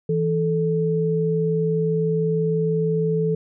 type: tone pair together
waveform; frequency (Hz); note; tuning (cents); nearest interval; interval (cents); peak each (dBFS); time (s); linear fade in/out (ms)
sine; 163.49 / 437; E3 / A4; -14 / -12; octave + perfect fourth; 1702; -21; 0.09-3.35; 5
effects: none